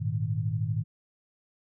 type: chord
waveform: sine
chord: Ab suspended second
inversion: none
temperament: equal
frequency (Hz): 103.83 / 116.54 / 155.56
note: Ab2 / Bb2 / Eb3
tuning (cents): 0 / 0 / 0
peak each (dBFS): -30 / -30 / -32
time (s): 0-0.84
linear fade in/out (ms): 20
effects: none